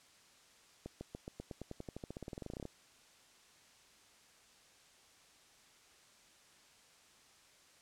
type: accelerating click train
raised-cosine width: 2 ms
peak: -30 dBFS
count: 26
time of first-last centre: 0.86-2.654 s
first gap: 150 ms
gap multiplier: 0.93
effects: white hiss -64 dBFS RMS until 7.81 s + low-pass 8000 Hz 12 dB/octave